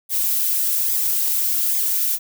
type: noise with flanger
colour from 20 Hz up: violet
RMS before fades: -20 dBFS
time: 0.09-2.19 s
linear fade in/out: 50 ms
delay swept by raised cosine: 0.69 to 5.59 ms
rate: 1.2 Hz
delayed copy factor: -0.65
effects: none